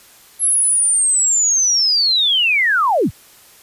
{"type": "linear sweep", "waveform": "sine", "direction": "down", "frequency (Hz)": [11175, 49.2], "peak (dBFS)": -12, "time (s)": [0.39, 3.11], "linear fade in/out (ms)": 50, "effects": ["white hiss -46 dBFS RMS until 3.62 s", "resampled to 32000 Hz"]}